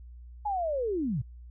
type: linear sweep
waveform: sine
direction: down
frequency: 854 to 103.83 Hz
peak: -27 dBFS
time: 0.45-1.22 s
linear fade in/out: 10 ms
effects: added 60 Hz sine -44 dBFS peak until 1.5 s